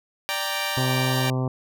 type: chord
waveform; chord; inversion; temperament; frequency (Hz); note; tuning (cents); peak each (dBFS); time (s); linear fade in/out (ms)
10% pulse; G minor; second; equal; 587.3 / 784 / 932.3; D5 / G5 / Bb5; 0 / 0 / 0; -21; 0.29-1.3; 0
type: harmonic tone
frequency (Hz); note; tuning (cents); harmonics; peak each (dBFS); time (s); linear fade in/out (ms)
128.9; C3; -26; 1 / 2 / 3 / 4 / 5 / 6 / 7 / 8 / 9; -23 / -29 / -33 / -35 / -37 / -39 / -40 / -41 / -42; 0.77-1.48; 2
effects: none